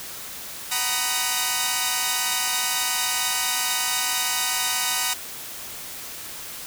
5% pulse chord, B major seventh, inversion second, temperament equal with one note detuned, 750.3 / 932.3 / 987.8 / 1244.5 Hz, F#5 / A#5 / B5 / D#6, +24 / 0 / 0 / 0 cents, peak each -16 dBFS, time 0.71-5.14 s, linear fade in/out 10 ms, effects white hiss -36 dBFS RMS until 6.66 s

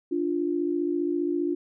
sine tone pair together, 293.7 / 348.7 Hz, D4 / F4, 0 / -3 cents, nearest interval minor third, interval 297 cents, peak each -27 / -26 dBFS, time 0.11-1.55 s, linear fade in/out 10 ms, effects none

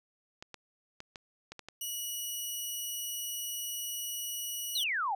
clicks, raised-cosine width 0.2 ms, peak -26 dBFS, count 7, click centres 0.425 / 0.543 / 1.004 / 1.158 / 1.52 / 1.593 / 1.686 s
10% pulse tone, 2920 Hz, F#7, 24 cents flat, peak -27 dBFS, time 1.81-4.84 s, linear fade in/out 5 ms
sine exponential sweep, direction down, 4326 to 740 Hz, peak -29 dBFS, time 4.75-5.15 s, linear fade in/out 5 ms
effects none

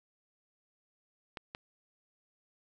clicks, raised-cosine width 0.3 ms, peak -24 dBFS, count 2, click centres 1.372 / 1.549 s, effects none

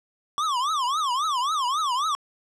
square tone with vibrato, 1119 Hz, C#6, 16 cents sharp, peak -23 dBFS, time 0.38-2.15 s, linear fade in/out 0 ms, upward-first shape triangle, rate 3.7 Hz, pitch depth 290 cents each way, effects low-pass 7000 Hz 12 dB/octave

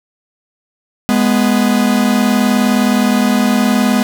45% pulse tone pair together, 207.7 / 247 Hz, G#3 / B3, 0 / 0 cents, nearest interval minor third, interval 300 cents, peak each -13 dBFS, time 1.09-4.03 s, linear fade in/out 0 ms, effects none

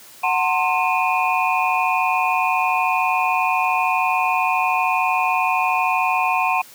sine tone cluster, 742 / 903 / 1056 / 2446 / 2640 Hz, F#5 / A5 / C6 / D#7 / E7, +5 / +45 / +16 / -30 / +2 cents, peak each -21 / -23 / -22 / -23 / -29 dBFS, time 0.23-6.62 s, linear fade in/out 10 ms, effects white hiss -44 dBFS RMS until 6.74 s + high-pass 100 Hz 12 dB/octave

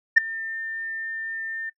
sine tone with ADSR envelope, 1801 Hz, A6, 40 cents sharp, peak -7 dBFS, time 0.16-1.7 s, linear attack 16 ms, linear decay 10 ms, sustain -22 dB, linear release 12 ms, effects noise-tail reverb RT60 0.1 s tail -22 dB re dry + tanh soft clip ceiling -4 dBFS

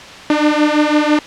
sawtooth beating tone pair, 297.2 / 303.2 Hz, D4 / D#4, +21 / -45 cents, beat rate 6 Hz, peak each -10 dBFS, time 0.3-1.19 s, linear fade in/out 2 ms, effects white hiss -33 dBFS RMS until 1.26 s + low-pass 4000 Hz 12 dB/octave

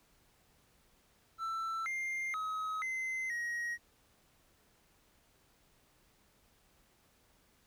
triangle tone with pitch steps, 1332 / 2107 / 1273 / 2061 / 1891 Hz, E6 / C7 / D#6 / C7 / A#6, +18 / +12 / +39 / -27 / +24 cents, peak -33 dBFS, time 1.38-3.78 s, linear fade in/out 50 ms, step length 480 ms, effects pink hiss -69 dBFS RMS until 7.66 s

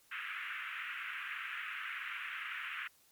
pink band-pass noise, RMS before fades -42 dBFS, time 0.11-2.88 s, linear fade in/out 10 ms, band 1300 to 2800 Hz, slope 48 dB/octave, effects white hiss -67 dBFS RMS until 3.11 s + MP3 96 kbps

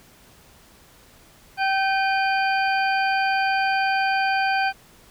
harmonic tone with a mistuned harmonic, 774 Hz, G5, 22 cents flat, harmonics 1 / 2 / 3 / 4 / 6, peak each -21 / -24 / -28 / -36 / -34 dBFS, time 1.57-4.73 s, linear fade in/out 50 ms, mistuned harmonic 3, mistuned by +81 cents, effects pink hiss -52 dBFS RMS until 5.1 s

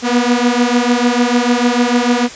sawtooth beating tone pair, 239.4 / 246.1 Hz, A#3 / B3, +46 / -6 cents, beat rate 6.7 Hz, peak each -10 dBFS, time 0.02-2.29 s, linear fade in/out 50 ms, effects white hiss -31 dBFS RMS until 2.35 s + resampled to 16000 Hz

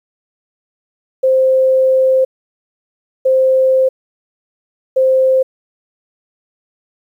sine tone bursts at uneven times, 523.3 Hz, C5, in tune, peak -8 dBFS, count 3, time 1.23-2.25 / 3.25-3.89 / 4.96-5.43 s, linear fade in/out 10 ms, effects 8-bit

